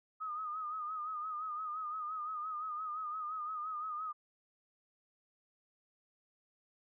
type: tone with vibrato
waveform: sine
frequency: 1244.5 Hz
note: D#6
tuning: in tune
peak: -37 dBFS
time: 0.2-4.13 s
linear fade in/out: 20 ms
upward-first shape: sine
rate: 5.8 Hz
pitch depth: 62 cents each way
effects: none